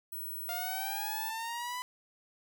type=tone; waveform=sine; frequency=15940 Hz; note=B9; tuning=15 cents sharp; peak=-37 dBFS; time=0.12-1.3 s; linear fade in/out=5 ms
type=linear sweep; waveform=sawtooth; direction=up; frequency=698.5 to 1005 Hz; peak=-32 dBFS; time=0.49-1.82 s; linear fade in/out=0 ms
effects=none